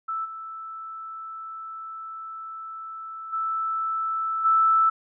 sine tone with level steps, 1318.5 Hz, E6, in tune, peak -26 / -34 / -24 / -16 dBFS, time 0.08-4.9 s, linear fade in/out 10 ms, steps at 0.24 / 3.32 / 4.44 s, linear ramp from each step 20 ms, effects none

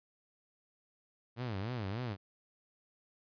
sawtooth tone with vibrato, 110 Hz, A2, in tune, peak -32 dBFS, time 1.36-2.17 s, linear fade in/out 50 ms, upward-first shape sine, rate 3.4 Hz, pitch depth 250 cents each way, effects resampled to 11025 Hz

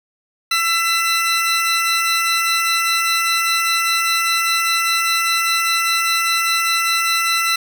20% pulse tone pair together, 1341 / 2009 Hz, E6 / B6, +29 / +29 cents, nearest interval perfect fifth, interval 700 cents, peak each -12 / -15 dBFS, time 0.51-7.56 s, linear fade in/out 5 ms, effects none

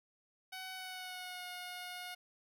10% pulse tone with pitch glide, 750 to 720.7 Hz, F#5 to F#5, +23 to -46 cents, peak -35 dBFS, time 0.52-2.15 s, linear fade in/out 10 ms, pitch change -69 cents, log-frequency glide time 0.74-1.47 s, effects none

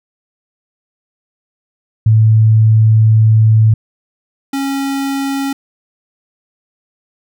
sine / square tone pair in turn, 110 / 274.6 Hz, A2 / C#4, 0 / -16 cents, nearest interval octave + major third, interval 1584 cents, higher second, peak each -5 / -16 dBFS, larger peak first, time 2.06-3.74 / 4.53-5.53 s, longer first, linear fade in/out 5 ms, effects none

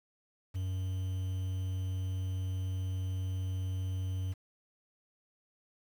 triangle tone with quantisation, 93.4 Hz, F#2, 17 cents sharp, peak -30 dBFS, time 0.54-4.34 s, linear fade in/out 20 ms, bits 9, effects none

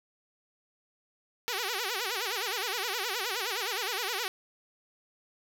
5% pulse tone with vibrato, 429.9 Hz, A4, 40 cents flat, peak -19 dBFS, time 1.48-4.28 s, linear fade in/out 0 ms, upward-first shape sine, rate 9.6 Hz, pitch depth 250 cents each way, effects none

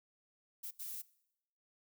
violet noise bursts at uneven times, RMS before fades -44 dBFS, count 2, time 0.63-0.71 / 0.79-1.02 s, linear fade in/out 10 ms, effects noise-tail reverb RT60 0.8 s tail -21 dB re dry

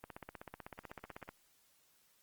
click train, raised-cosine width 0.5 ms, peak -30 dBFS, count 21, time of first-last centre 0.04-1.29 s, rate 16 Hz, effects white hiss -71 dBFS RMS until 2.22 s + Opus 24 kbps

